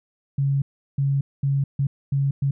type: tone bursts at uneven times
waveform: sine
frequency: 138.59 Hz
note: C#3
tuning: in tune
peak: -18 dBFS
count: 6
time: 0.38-0.62 / 0.98-1.21 / 1.43-1.64 / 1.79-1.87 / 2.12-2.31 / 2.42-2.51 s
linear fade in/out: 5 ms
effects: none